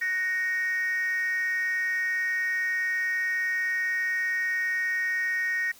sine tone with frequency modulation, 1864.7 Hz, A#6, in tune, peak -23 dBFS, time 0.01-5.72 s, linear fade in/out 10 ms, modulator 374 Hz, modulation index 0.45, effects tanh soft clip ceiling -22 dBFS + white hiss -53 dBFS RMS until 5.79 s

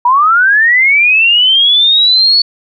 sine linear sweep, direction up, 944 to 4452 Hz, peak -5 dBFS, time 0.05-2.42 s, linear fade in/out 5 ms, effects none

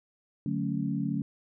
sine chord, D major seventh, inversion none, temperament equal, 146.83 / 185 / 220 / 277.2 Hz, D3 / F#3 / A3 / C#4, 0 / 0 / 0 / 0 cents, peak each -33 dBFS, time 0.46-1.22 s, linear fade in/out 2 ms, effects none

